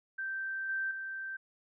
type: tone with level steps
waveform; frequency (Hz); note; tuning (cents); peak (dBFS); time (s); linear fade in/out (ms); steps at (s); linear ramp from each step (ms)
sine; 1562; G6; -7; -34 / -31 / -37; 0.18-1.37; 10; 0.69 / 0.91; 2
effects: none